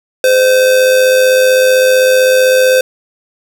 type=tone with amplitude modulation; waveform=square; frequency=515 Hz; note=C5; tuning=28 cents flat; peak=-5 dBFS; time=0.24-2.81 s; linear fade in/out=2 ms; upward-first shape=sine; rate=95.7 Hz; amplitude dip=40%; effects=none